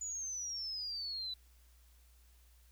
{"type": "exponential sweep", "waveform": "sine", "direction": "down", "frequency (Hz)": [6980, 3951], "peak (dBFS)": -38, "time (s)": [0.01, 1.34], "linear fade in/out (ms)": 5, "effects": ["added 60 Hz sine -61 dBFS peak until 2.71 s", "white hiss -70 dBFS RMS until 2.71 s"]}